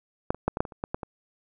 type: clicks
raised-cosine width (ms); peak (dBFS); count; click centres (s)
1; -9 / -25 / -9 / -15 / -7 / -23 / -30 / -15 / -14 / -20; 10; 0.305 / 0.346 / 0.48 / 0.571 / 0.605 / 0.652 / 0.722 / 0.839 / 0.945 / 1.032
effects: none